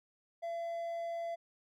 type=tone; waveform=triangle; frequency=676 Hz; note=E5; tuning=43 cents sharp; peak=-34 dBFS; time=0.42-1.36 s; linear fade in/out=20 ms; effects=none